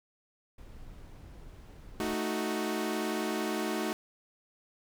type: noise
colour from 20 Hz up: brown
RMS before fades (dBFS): -48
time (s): 0.58-2.14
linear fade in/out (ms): 5
type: chord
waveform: sawtooth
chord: D# diminished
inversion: second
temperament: equal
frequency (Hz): 220 / 311.1 / 370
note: A3 / D#4 / F#4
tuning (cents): 0 / 0 / 0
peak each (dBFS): -31 / -31 / -31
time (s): 2-3.93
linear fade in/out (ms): 0
effects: none